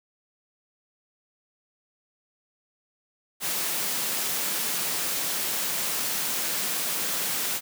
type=high-pass noise; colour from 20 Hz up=white; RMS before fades=-28 dBFS; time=3.4-7.61 s; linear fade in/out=50 ms; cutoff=130 Hz; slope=48 dB/octave; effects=none